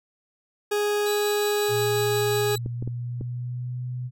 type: tone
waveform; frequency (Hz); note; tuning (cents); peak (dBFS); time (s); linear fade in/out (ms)
40% pulse; 414.6; G#4; -3; -21; 0.71-2.56; 10
type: tone with tremolo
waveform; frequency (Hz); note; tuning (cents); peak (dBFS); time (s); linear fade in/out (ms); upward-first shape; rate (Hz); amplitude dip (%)
20% pulse; 3951; B7; 0; -25; 1.06-2.58; 5; sine; 5.6; 30
type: tone with pitch glide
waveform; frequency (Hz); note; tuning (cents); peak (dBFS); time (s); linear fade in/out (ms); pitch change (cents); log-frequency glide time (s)
sine; 117.1 to 124.78; A#2 to B2; +8 to +18; -28; 1.68-4.11; 50; +110; 2.18-3.85
type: clicks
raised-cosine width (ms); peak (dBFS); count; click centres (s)
3; -20; 4; 2.661 / 2.825 / 2.876 / 3.211
effects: none